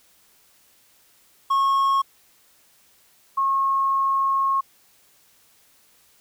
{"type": "tone pair in turn", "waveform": ["triangle", "sine"], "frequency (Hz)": [1092, 1086.5], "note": ["C#6", "C#6"], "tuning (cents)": [-26, -35], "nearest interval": "unison", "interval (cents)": 9, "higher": "first", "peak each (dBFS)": [-15, -18], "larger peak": "first", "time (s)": [[1.5, 2.02], [3.37, 4.61]], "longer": "second", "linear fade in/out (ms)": 10, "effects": ["white hiss -58 dBFS RMS until 6.2 s"]}